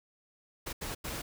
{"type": "noise bursts at uneven times", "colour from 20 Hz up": "pink", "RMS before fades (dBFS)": -38, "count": 3, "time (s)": [[0.66, 0.73], [0.81, 0.95], [1.04, 1.22]], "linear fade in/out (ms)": 10, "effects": []}